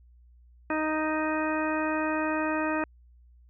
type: harmonic tone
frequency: 311.1 Hz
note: D#4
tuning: in tune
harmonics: 1 / 2 / 3 / 4 / 5 / 6 / 8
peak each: -29 / -32 / -34 / -35 / -36 / -37 / -38 dBFS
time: 0.7-2.84 s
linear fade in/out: 2 ms
effects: added 60 Hz sine -53 dBFS peak until 3.49 s